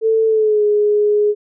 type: tone with pitch glide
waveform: sine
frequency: 444.6 to 417.2 Hz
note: A4 to G#4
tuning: +18 to +8 cents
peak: -11 dBFS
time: 0.01-1.35 s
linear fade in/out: 50 ms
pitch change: -110 cents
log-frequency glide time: 0.26-0.64 s
effects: none